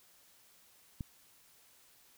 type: click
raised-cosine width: 5 ms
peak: -26 dBFS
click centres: 1.008 s
effects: white hiss -64 dBFS RMS until 2.17 s